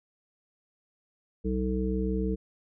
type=harmonic tone; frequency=63.3 Hz; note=B1; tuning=43 cents sharp; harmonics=1 / 3 / 5 / 7; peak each=-30 / -30 / -34 / -33 dBFS; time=1.44-2.36 s; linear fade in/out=20 ms; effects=none